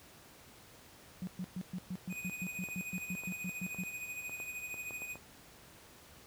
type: tone bursts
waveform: sine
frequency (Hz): 182.7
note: F#3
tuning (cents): -22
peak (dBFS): -36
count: 16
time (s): 1.22-3.836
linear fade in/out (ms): 0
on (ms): 51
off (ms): 120
type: tone with tremolo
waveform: square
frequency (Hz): 2489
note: D#7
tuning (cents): 0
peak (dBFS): -39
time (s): 2.09-5.18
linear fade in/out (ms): 50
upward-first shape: sine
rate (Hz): 13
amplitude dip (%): 55
type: clicks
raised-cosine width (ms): 1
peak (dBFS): -34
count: 9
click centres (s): 2.687 / 3.236 / 3.746 / 4.295 / 4.401 / 4.742 / 4.908 / 5.02 / 5.156
effects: pink hiss -57 dBFS RMS until 6.26 s + high-pass 60 Hz 12 dB/octave